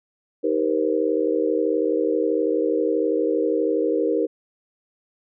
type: chord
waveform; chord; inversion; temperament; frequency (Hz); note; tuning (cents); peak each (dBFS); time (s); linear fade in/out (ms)
sine; C minor seventh; first; just; 314 / 392.4 / 470.9 / 523.3; Eb4 / G4 / Bb4 / C5; +16 / +2 / +18 / 0; -24 / -25 / -22 / -27; 0.43-4.27; 20
effects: none